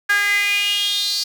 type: tone with high-pass filter sweep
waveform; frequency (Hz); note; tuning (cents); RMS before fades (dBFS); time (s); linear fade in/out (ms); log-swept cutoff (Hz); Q
sawtooth; 407.3; G#4; -34; -19; 0.09-1.24; 10; 1600 to 4700; 7.3
effects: none